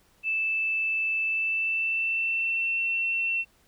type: tone with pitch glide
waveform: sine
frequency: 2637 to 2703 Hz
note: E7 to E7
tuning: 0 to +43 cents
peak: -24 dBFS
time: 0.23-3.45 s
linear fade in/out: 50 ms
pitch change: +43 cents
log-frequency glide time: 1.25-2.8 s
effects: pink hiss -63 dBFS RMS until 3.67 s